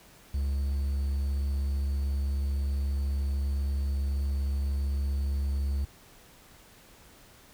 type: tone with quantisation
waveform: triangle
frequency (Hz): 69.3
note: C#2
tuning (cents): 0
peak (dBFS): -24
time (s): 0.34-5.85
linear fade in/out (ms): 5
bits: 9
effects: pink hiss -55 dBFS RMS until 7.53 s